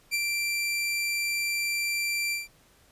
sawtooth tone with ADSR envelope, 2354 Hz, D7, 3 cents sharp, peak -20 dBFS, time 0.11-2.48 s, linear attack 33 ms, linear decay 32 ms, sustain -3 dB, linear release 160 ms, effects pink hiss -60 dBFS RMS until 2.91 s + resampled to 32000 Hz

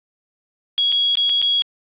sine tone with dropouts, 3322 Hz, G#7, in tune, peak -14 dBFS, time 0.78-1.62 s, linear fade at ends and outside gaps 0 ms, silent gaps 0.919-0.924 / 1.154-1.172 / 1.294-1.298 / 1.417-1.425 s, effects resampled to 8000 Hz + 9-bit

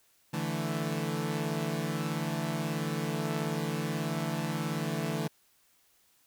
sawtooth chord, D suspended second, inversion none, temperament equal with one note detuned, 146.83 / 165.29 / 220 Hz, D3 / E3 / A3, 0 / +5 / 0 cents, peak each -31 / -30 / -32 dBFS, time 0.33-5.28 s, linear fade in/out 10 ms, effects white hiss -67 dBFS RMS until 6.26 s

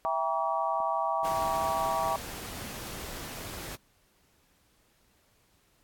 sine chord, E diminished seventh, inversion none, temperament just, 659.3 / 791.1 / 949.3 / 1139.2 Hz, E5 / G5 / Bb5 / Db6, 0 / +16 / +31 / +47 cents, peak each -32 dBFS, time 0.05-2.16 s, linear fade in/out 0 ms
clicks, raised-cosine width 2 ms, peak -38 dBFS, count 5, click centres 0.803 / 1.232 / 1.51 / 2.612 / 2.786 s
pink noise, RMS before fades -40 dBFS, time 1.24-3.76 s, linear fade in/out 10 ms
effects pink hiss -67 dBFS RMS until 5.83 s + AAC 64 kbps

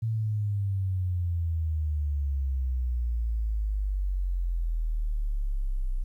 sine exponential sweep, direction down, 113.9 to 30.87 Hz, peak -25 dBFS, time 0.02-6.04 s, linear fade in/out 10 ms, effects 11-bit

